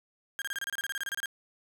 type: tone bursts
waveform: 35% pulse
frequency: 1611 Hz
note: G6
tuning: 47 cents sharp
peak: -30 dBFS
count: 16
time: 0.39-1.258 s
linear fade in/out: 0 ms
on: 28 ms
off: 28 ms
effects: none